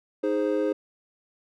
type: chord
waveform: triangle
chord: Ab major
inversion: second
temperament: equal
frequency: 311.1 / 415.3 / 523.3 Hz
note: Eb4 / Ab4 / C5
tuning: 0 / 0 / 0 cents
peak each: -25 dBFS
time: 0.23-0.73 s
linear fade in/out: 10 ms
effects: none